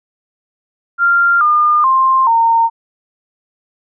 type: tone with pitch steps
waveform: sine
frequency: 1390 / 1210.1 / 1053.4 / 917.1 Hz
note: F6 / D#6 / C6 / A#5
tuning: -9 / -49 / +11 / -29 cents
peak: -8 dBFS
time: 0.98-2.7 s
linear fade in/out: 50 ms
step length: 430 ms
effects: none